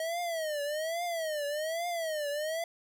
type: tone with vibrato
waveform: square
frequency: 635 Hz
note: D#5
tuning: 35 cents sharp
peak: -32 dBFS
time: 0-2.64 s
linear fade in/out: 2 ms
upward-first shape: triangle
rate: 1.2 Hz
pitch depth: 190 cents each way
effects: none